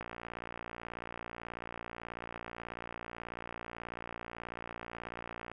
click train, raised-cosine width 0.5 ms, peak -26 dBFS, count 322, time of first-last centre 0.01-5.516 s, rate 58.3 Hz, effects none

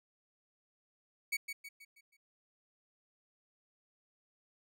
40% pulse tone with echo, 2248 Hz, C#7, 24 cents sharp, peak -31 dBFS, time 1.32-1.37 s, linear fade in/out 10 ms, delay 160 ms, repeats 5, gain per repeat -7 dB, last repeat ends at 2.17 s, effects none

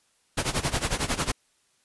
pink noise with tremolo, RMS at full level -24 dBFS, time 0.37-1.32 s, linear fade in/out 10 ms, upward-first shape sine, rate 11 Hz, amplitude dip 85%, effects white hiss -67 dBFS RMS until 1.84 s + resampled to 24000 Hz

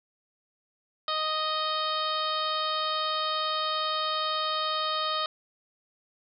harmonic tone, 622.3 Hz, D#5, in tune, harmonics 1 / 2 / 3 / 4 / 5 / 6 / 7 / 8, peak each -35 / -29 / -41 / -44 / -36 / -34 / -37 / -44 dBFS, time 1.08-5.26 s, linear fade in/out 2 ms, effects none

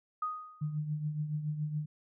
sine tone with exponential decay, 1244.5 Hz, D#6, in tune, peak -29 dBFS, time 0.22-0.78 s, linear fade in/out 5 ms, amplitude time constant 120 ms
sine tone with tremolo, 151.2 Hz, D#3, 49 cents flat, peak -29 dBFS, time 0.61-1.86 s, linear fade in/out 10 ms, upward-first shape triangle, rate 7.1 Hz, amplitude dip 65%
effects none

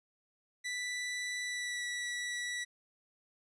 sawtooth tone with pitch glide, 1975.5 to 1949.4 Hz, B6 to B6, 0 to -23 cents, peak -32 dBFS, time 0.64-2.65 s, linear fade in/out 20 ms, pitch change -23 cents, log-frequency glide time 1.42-1.85 s, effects resampled to 22050 Hz

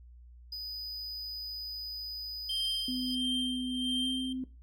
triangle tone, 4978 Hz, D#8, in tune, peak -35 dBFS, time 0.52-3.15 s, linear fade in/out 5 ms
triangle tone with tremolo, 3157 Hz, G7, 12 cents sharp, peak -27 dBFS, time 2.49-4.33 s, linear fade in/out 5 ms, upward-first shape sine, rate 1.5 Hz, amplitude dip 65%
sine tone with pitch glide, 252.6 to 258.2 Hz, B3 to C4, +39 to -23 cents, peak -33 dBFS, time 2.88-4.44 s, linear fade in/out 2 ms, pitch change +38 cents, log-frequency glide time 4.01-4.07 s
effects noise-tail reverb RT60 0.3 s tail -17 dB re dry + added 60 Hz sine -50 dBFS peak until 4.62 s

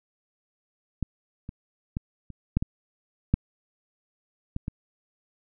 clicks, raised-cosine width 5 ms, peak -14 / -24 / -16 / -28 / -9 / -15 / -7 / -17 / -18 dBFS, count 9, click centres 1.027 / 1.491 / 1.969 / 2.303 / 2.57 / 2.625 / 3.34 / 4.564 / 4.681 s, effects none

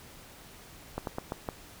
slowing click train, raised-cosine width 1 ms, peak -18 dBFS, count 5, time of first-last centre 0.98-1.488 s, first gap 92 ms, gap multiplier 1.22, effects pink hiss -51 dBFS RMS until 1.8 s

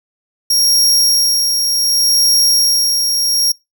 sawtooth tone with tremolo, 5588 Hz, F8, in tune, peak -6 dBFS, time 0.5-3.52 s, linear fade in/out 5 ms, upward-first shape sine, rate 0.67 Hz, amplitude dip 40%, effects noise-tail reverb RT60 0.2 s tail -24 dB re dry

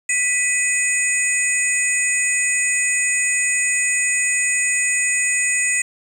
sine tone cluster, 1977 / 2511 / 6920 / 8130 Hz, B6 / D#7 / A8 / B8, +1 / +15 / -30 / +49 cents, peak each -22 dBFS, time 0.09-5.82 s, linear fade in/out 5 ms, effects 7-bit

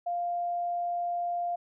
sine tone, 698.5 Hz, F5, in tune, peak -28 dBFS, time 0.06-1.56 s, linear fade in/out 10 ms, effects none

